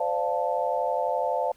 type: chord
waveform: sine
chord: D minor seventh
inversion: third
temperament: equal with one note detuned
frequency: 515.2 / 587.3 / 698.5 / 880 Hz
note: C5 / D5 / F5 / A5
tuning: -27 / 0 / 0 / 0 cents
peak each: -29 dBFS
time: 0-1.52 s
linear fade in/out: 5 ms
effects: pink hiss -60 dBFS RMS until 1.56 s